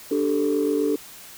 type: chord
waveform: sine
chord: D suspended fourth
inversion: none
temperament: equal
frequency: 293.7 / 392 / 440 Hz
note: D4 / G4 / A4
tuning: 0 / 0 / 0 cents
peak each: -22 / -25 / -22 dBFS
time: 0.11-0.96 s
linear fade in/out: 5 ms
effects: tanh soft clip ceiling -13 dBFS + white hiss -43 dBFS RMS until 1.37 s